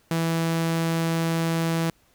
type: tone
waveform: sawtooth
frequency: 164.81 Hz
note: E3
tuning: in tune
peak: -18 dBFS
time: 0.11-1.9 s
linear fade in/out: 2 ms
effects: pink hiss -62 dBFS RMS until 2.14 s